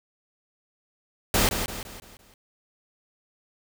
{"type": "noise with echo", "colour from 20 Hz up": "pink", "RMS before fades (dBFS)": -21, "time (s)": [1.34, 1.49], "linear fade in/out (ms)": 2, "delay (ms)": 170, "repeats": 5, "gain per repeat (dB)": -7, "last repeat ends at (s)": 2.34, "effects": []}